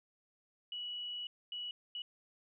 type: tone bursts at uneven times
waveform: sine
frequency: 2935 Hz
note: F#7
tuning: 15 cents flat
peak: -39 dBFS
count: 3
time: 0.72-1.27 / 1.52-1.71 / 1.95-2.02 s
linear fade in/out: 2 ms
effects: none